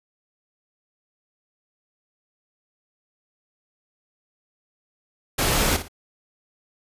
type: noise with echo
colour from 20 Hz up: pink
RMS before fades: -21 dBFS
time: 5.38-5.77 s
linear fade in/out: 10 ms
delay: 57 ms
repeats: 2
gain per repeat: -11 dB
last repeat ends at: 5.884 s
effects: resampled to 32000 Hz